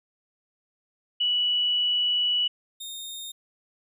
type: tone pair in turn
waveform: sine / sawtooth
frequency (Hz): 2947 / 3677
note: F#7 / A#7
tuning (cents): -8 / -24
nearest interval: major third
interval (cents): 384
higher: second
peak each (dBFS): -21 / -32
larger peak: first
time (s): 1.2-2.48 / 2.8-3.32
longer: first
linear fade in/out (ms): 10
effects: none